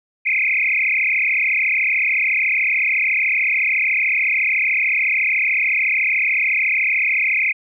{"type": "tone with frequency modulation", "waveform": "sine", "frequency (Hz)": 2292, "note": "D7", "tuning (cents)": -43, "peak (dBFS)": -15, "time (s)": [0.25, 7.53], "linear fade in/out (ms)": 20, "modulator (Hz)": 33.8, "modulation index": 6.9, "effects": []}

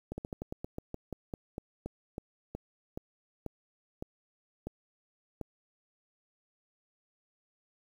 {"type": "slowing click train", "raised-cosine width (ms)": 2, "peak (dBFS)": -24, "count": 20, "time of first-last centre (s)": [0.12, 5.413], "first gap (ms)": 60, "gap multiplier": 1.15, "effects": ["9-bit"]}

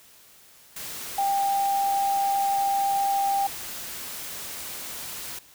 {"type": "tone in noise", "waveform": "sine", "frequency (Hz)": 793, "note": "G5", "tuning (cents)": 20, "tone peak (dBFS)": -21, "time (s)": [1.18, 3.47], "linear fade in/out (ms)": 5, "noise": "white", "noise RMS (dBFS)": -36, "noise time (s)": [0.76, 5.39], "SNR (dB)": 12, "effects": ["white hiss -53 dBFS RMS until 5.54 s"]}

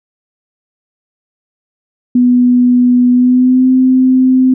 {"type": "tone with pitch glide", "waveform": "sine", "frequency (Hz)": [246.9, 258], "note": ["B3", "C4"], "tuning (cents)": [0, -24], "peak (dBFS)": -5, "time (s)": [2.15, 4.54], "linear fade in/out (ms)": 5, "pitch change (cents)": 76, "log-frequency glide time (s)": [3.11, 3.68], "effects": []}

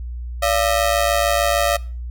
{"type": "ring-modulated tone", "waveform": "sawtooth", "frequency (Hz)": 631, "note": "D#5", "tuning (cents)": 24, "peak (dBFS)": -9, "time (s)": [0.42, 1.77], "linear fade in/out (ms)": 10, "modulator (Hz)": 53.3, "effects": ["noise-tail reverb RT60 0.4 s tail -22 dB re dry", "added 60 Hz sine -26 dBFS peak until 2.1 s"]}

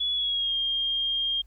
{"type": "tone with pitch glide", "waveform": "sine", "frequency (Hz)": [3398, 3217], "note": ["G#7", "G7"], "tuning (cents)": [39, 44], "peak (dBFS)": -24, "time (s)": [0, 1.42], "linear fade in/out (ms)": 10, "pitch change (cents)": -95, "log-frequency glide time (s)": [0.14, 0.55], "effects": ["added 50 Hz sine -50 dBFS peak until 1.46 s", "pink hiss -69 dBFS RMS until 1.46 s"]}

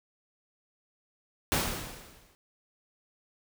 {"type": "noise with exponential decay", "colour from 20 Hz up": "pink", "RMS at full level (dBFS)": -25, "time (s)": [1.52, 2.35], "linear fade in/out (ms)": 0, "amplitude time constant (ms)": 180, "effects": []}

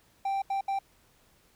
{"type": "tone bursts at uneven times", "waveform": "triangle", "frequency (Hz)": 784, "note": "G5", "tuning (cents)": 0, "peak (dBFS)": -25, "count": 3, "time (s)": [[0.25, 0.42], [0.5, 0.61], [0.68, 0.79]], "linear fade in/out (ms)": 5, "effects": ["pink hiss -64 dBFS RMS until 1.55 s"]}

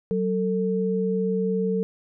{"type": "tone pair together", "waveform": "sine", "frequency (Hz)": [188, 447.1], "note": ["F#3", "A4"], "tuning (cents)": [28, 28], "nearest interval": "octave + minor third", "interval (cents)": 1500, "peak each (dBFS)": -24, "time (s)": [0.11, 1.83], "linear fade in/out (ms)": 0, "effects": []}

